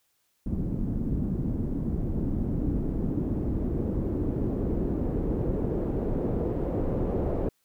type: noise with low-pass filter sweep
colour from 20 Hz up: pink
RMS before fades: -28 dBFS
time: 0.46-7.49 s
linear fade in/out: 5 ms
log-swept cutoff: 220 to 480 Hz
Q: 1.7
effects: white hiss -72 dBFS RMS until 7.64 s